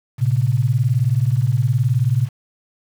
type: beating tone pair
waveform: sine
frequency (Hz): 113.9 / 132.9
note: A#2 / C3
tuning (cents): -40 / +27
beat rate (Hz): 19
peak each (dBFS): -17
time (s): 0.18-2.29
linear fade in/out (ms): 50
effects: 7-bit